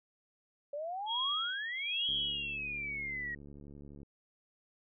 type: exponential two-way sweep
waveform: sine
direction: up then down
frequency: 562 to 3166 to 1880 Hz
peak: -36 dBFS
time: 0.73-3.35 s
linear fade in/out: 5 ms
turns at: 2.1 s
type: tone with tremolo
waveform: sine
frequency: 3291 Hz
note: G#7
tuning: 16 cents flat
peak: -31 dBFS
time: 1.06-2.58 s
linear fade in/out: 50 ms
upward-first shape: sine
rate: 1.2 Hz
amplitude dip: 85%
type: click train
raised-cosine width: 3 ms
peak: -39 dBFS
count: 140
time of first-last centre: 2.09-4.031 s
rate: 71.6 Hz
effects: none